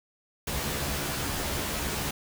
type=noise with comb filter; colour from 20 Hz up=pink; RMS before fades=-31 dBFS; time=0.47-2.11 s; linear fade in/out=5 ms; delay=14 ms; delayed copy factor=+0.9; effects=none